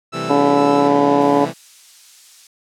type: tone with tremolo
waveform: sawtooth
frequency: 1318.5 Hz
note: E6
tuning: in tune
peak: -23 dBFS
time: 0.12-0.89 s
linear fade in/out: 20 ms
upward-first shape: square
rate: 2.2 Hz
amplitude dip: 30%
type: chord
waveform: 15% pulse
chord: A minor seventh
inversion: first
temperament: equal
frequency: 130.81 / 164.81 / 196 / 220 Hz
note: C3 / E3 / G3 / A3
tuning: 0 / 0 / 0 / 0 cents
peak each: -22 / -20 / -25 / -25 dBFS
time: 0.12-1.54 s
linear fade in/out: 50 ms
type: harmonic tone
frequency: 142.6 Hz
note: C#3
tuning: 49 cents sharp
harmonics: 2 / 3 / 4 / 5 / 6 / 7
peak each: -16 / -18 / -19 / -20 / -21 / -21 dBFS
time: 0.29-1.46 s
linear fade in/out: 20 ms
type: noise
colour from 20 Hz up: violet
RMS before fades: -33 dBFS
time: 1.21-2.47 s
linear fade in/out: 2 ms
effects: low-pass 6000 Hz 12 dB/octave